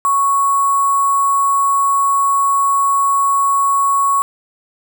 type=tone with sample-and-hold; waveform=sine; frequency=1110 Hz; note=C#6; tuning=2 cents sharp; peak=-11 dBFS; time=0.05-4.22 s; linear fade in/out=0 ms; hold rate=8820 Hz; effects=none